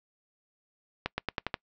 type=accelerating click train; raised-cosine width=0.3 ms; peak=-13 dBFS; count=6; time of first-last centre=1.06-1.542 s; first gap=120 ms; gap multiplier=0.89; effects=noise-tail reverb RT60 0.1 s tail -25 dB re dry + low-pass 5000 Hz 12 dB/octave